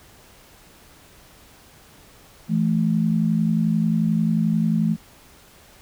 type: tone pair together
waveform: sine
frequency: 166.9 / 218.2 Hz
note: E3 / A3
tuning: +22 / -14 cents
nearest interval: perfect fourth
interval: 464 cents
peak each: -20 dBFS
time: 2.48-4.97 s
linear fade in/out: 50 ms
effects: pink hiss -50 dBFS RMS until 5.81 s